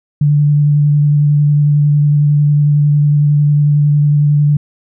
sine tone with vibrato, 146.83 Hz, D3, in tune, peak -7 dBFS, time 0.21-4.57 s, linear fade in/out 5 ms, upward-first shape square, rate 11 Hz, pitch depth 11 cents each way, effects none

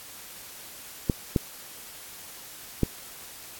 clicks, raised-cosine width 3 ms, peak -8 dBFS, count 3, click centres 1.098 / 1.362 / 2.833 s, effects white hiss -44 dBFS RMS until 3.59 s + AAC 64 kbps

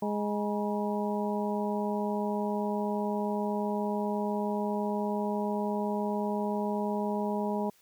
harmonic tone with a mistuned harmonic, 207.7 Hz, G#3, in tune, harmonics 1 / 2 / 3 / 4 / 5, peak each -31 / -34 / -36 / -37 / -38 dBFS, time 0.02-7.7 s, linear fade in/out 5 ms, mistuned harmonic 5, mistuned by -130 cents, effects white hiss -64 dBFS RMS until 7.81 s

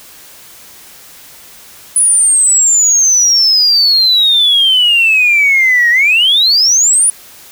sine exponential two-way sweep, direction down then up, 10000 to 1864.7 to 10000 Hz, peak -5 dBFS, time 1.96-7.1 s, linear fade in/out 2 ms, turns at 5.9 s, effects tanh soft clip ceiling -2 dBFS + white hiss -37 dBFS RMS until 7.51 s

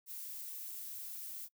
violet noise, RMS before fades -45 dBFS, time 0.06-1.49 s, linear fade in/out 50 ms, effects noise-tail reverb RT60 0.1 s tail -24 dB re dry

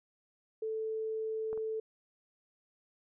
sine tone, 440 Hz, A4, in tune, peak -33 dBFS, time 0.62-1.8 s, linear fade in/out 5 ms
clicks, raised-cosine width 1 ms, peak -32 / -37 dBFS, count 2, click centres 1.53 / 1.576 s
effects none

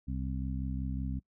harmonic tone, 65.41 Hz, C2, in tune, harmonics 1 / 2 / 3 / 4, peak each -35 / -38 / -40 / -41 dBFS, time 0.07-1.2 s, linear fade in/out 20 ms, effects noise-tail reverb RT60 0.1 s tail -22 dB re dry

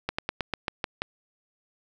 slowing click train, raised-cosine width 0.3 ms, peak -11 dBFS, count 8, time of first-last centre 0.09-1.019 s, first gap 95 ms, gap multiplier 1.11, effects none

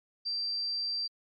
sine tone, 4699 Hz, D8, in tune, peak -29 dBFS, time 0.25-1.08 s, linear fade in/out 20 ms, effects tanh soft clip ceiling -26 dBFS + MP3 32 kbps

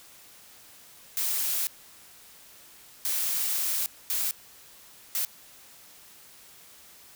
blue noise bursts at uneven times, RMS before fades -28 dBFS, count 4, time 1.17-1.67 / 3.05-3.86 / 4.1-4.31 / 5.15-5.25 s, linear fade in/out 0 ms, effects white hiss -52 dBFS RMS until 7.15 s

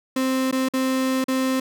35% pulse tone with dropouts, 261.6 Hz, C4, in tune, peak -18 dBFS, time 0.16-1.6 s, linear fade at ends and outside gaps 5 ms, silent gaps 0.513-0.525 / 0.687-0.736 / 1.242-1.282 s, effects none

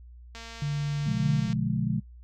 click train, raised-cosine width 0.2 ms, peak -26 dBFS, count 271, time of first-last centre 0.35-1.529 s, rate 229 Hz
sine tone, 145 Hz, D3, 22 cents flat, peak -26 dBFS, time 0.62-1.48 s, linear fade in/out 2 ms
sine chord, B diminished seventh, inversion none, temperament just, 123.47 / 148.16 / 177.8 / 213.4 Hz, B2 / D3 / F3 / Ab3, 0 / +16 / +31 / +47 cents, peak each -30 dBFS, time 1.06-2 s, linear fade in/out 10 ms
effects noise-tail reverb RT60 0.1 s tail -21 dB re dry + added 60 Hz sine -45 dBFS peak until 2.23 s

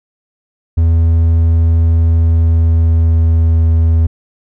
triangle tone with pitch glide, 82.41 to 81.7 Hz, E2 to E2, 0 to -15 cents, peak -5 dBFS, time 0.77-4.07 s, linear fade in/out 10 ms, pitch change -15 cents, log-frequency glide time 2.09-3.68 s, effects none

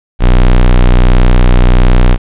square tone, 30.71 Hz, B0, 9 cents flat, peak -3 dBFS, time 0.19-2.18 s, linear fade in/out 50 ms, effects resampled to 8000 Hz + 7-bit

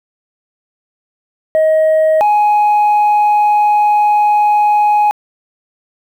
sine tone pair in turn, 630 / 836.1 Hz, D#5 / G#5, +21 / +11 cents, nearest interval perfect fourth, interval 490 cents, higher second, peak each -5 dBFS, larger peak neither, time 1.55-2.21 / 2.21-5.11 s, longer second, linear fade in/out 0 ms, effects tanh soft clip ceiling -7 dBFS + 7-bit

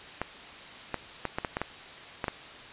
clicks, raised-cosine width 0.5 ms, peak -14 dBFS, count 9, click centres 0.216 / 0.943 / 1.253 / 1.385 / 1.448 / 1.569 / 1.616 / 2.242 / 2.282 s, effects white hiss -45 dBFS RMS until 2.72 s + resampled to 8000 Hz

